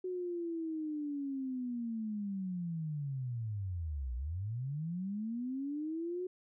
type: linear two-way sweep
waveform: sine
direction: down then up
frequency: 370 to 58.27 to 370 Hz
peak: -35 dBFS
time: 0.04-6.27 s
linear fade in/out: 5 ms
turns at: 4.15 s
effects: none